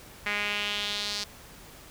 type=tone with band-pass filter sweep; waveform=sawtooth; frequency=206.1 Hz; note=G#3; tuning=13 cents flat; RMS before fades=-31 dBFS; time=0.26-1.24 s; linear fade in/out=5 ms; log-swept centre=2100 to 4800 Hz; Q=2.9; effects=pink hiss -49 dBFS RMS until 1.9 s